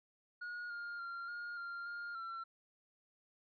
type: tone with pitch steps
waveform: triangle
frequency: 1443 / 1411 / 1384 / 1421 / 1391 / 1409 / 1352 Hz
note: F#6 / F6 / F6 / F6 / F6 / F6 / E6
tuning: -44 / +17 / -16 / +30 / -7 / +15 / +43 cents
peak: -40 dBFS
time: 0.41-2.44 s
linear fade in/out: 10 ms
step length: 290 ms
effects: resampled to 11025 Hz